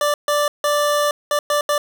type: tone bursts at uneven times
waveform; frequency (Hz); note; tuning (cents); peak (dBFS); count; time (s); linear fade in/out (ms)
25% pulse; 587.3; D5; 0; -12; 6; 0.01-0.14 / 0.28-0.48 / 0.64-1.11 / 1.31-1.39 / 1.5-1.61 / 1.69-1.78; 2
effects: none